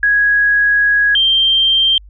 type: tone pair in turn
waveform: sine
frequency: 1661.2 / 3160 Hz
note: G#6 / G7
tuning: 0 / +13 cents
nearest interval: major seventh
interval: 1113 cents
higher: second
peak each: -9 dBFS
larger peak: neither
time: 0.03-1.15 / 1.15-1.98 s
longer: first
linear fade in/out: 2 ms
effects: added 50 Hz sine -36 dBFS peak until 2.09 s